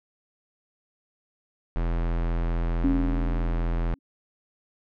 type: tone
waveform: square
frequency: 42.26 Hz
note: E1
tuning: 44 cents sharp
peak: -24 dBFS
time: 1.76-3.94 s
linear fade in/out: 0 ms
type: tone with exponential decay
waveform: sine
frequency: 274 Hz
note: C#4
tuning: 20 cents flat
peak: -19 dBFS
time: 2.84-3.99 s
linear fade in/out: 5 ms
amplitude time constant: 250 ms
effects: low-pass 2000 Hz 12 dB/octave